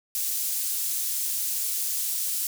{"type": "high-pass noise", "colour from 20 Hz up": "pink", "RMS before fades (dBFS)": -28, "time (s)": [0.15, 2.47], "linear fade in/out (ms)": 0, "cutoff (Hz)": 8200, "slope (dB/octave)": 12, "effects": []}